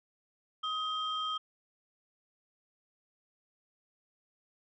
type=tone pair together; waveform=sine; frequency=1261 / 3181 Hz; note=D#6 / G7; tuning=+23 / +25 cents; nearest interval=octave + major third; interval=1602 cents; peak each=-33 / -35 dBFS; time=0.63-1.38 s; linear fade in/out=10 ms; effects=tanh soft clip ceiling -25 dBFS